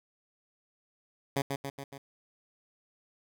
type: tone with echo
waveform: 10% pulse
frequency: 138.59 Hz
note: C#3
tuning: in tune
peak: -19 dBFS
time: 1.36-1.42 s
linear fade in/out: 5 ms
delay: 140 ms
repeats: 4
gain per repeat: -4 dB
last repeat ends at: 1.98 s
effects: none